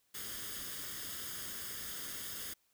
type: noise with comb filter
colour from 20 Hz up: white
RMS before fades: -43 dBFS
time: 0.14-2.54 s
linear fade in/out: 10 ms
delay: 0.6 ms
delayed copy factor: +0.65
effects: white hiss -75 dBFS RMS until 2.73 s